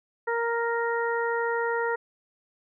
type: harmonic tone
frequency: 466.2 Hz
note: A#4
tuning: in tune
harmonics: 1 / 2 / 3 / 4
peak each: -27 / -30 / -32 / -33 dBFS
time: 0.27-1.96 s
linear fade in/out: 10 ms
effects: none